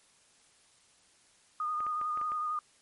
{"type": "tone with vibrato", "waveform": "sine", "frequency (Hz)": 1229, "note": "D#6", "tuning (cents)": -22, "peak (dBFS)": -30, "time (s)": [1.6, 2.59], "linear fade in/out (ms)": 2, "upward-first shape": "sine", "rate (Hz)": 11, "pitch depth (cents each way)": 26}
{"type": "clicks", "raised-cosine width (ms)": 0.5, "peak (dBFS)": -31, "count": 6, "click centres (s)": [1.805, 1.866, 2.014, 2.174, 2.214, 2.319]}
{"effects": ["white hiss -64 dBFS RMS until 2.81 s", "MP3 48 kbps"]}